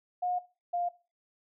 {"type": "tone pair in turn", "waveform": "sine", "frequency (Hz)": [720, 701.1], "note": ["F#5", "F5"], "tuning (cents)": [-47, 7], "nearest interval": "unison", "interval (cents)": 46, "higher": "first", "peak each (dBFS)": -28, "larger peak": "neither", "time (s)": [[0.22, 0.39], [0.73, 0.89]], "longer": "first", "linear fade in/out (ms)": 10, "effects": ["noise-tail reverb RT60 0.3 s tail -17 dB re dry"]}